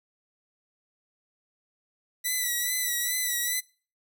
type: tone with vibrato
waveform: 5% pulse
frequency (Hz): 1967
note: B6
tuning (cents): -7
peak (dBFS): -16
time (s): 2.24-3.61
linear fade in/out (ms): 20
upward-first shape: sine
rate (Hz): 2.4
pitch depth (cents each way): 45
effects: noise-tail reverb RT60 0.4 s tail -24 dB re dry